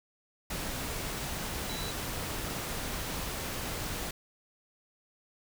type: tone in noise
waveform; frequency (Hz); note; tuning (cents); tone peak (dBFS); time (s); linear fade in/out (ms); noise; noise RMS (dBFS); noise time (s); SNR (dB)
sine; 3951; B7; 0; -41; 1.69-1.91; 5; pink; -36; 0.5-4.11; -8
effects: none